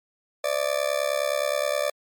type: tone with amplitude modulation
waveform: 40% pulse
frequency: 587.3 Hz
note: D5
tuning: in tune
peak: -18 dBFS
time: 0.44-1.9 s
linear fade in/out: 5 ms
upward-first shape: sine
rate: 69.6 Hz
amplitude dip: 90%
effects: MP3 96 kbps